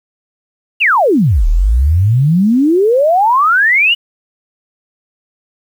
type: exponential two-way sweep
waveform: sine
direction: down then up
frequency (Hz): 2983 to 36.04 to 2983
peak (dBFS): -7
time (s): 0.8-3.95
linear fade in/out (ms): 20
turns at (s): 1.47
effects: 7-bit